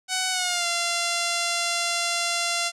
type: tone with pitch glide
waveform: 5% pulse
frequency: 747 to 689 Hz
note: F#5 to F5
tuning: +16 to -24 cents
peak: -11 dBFS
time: 0.08-2.72 s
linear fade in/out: 50 ms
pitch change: -140 cents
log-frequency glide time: 0.31-0.66 s
effects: low-pass 10000 Hz 12 dB/octave